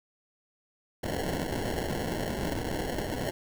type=noise with sample-and-hold; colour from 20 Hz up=white; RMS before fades=-32 dBFS; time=1.03-3.31 s; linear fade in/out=5 ms; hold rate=1225 Hz; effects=none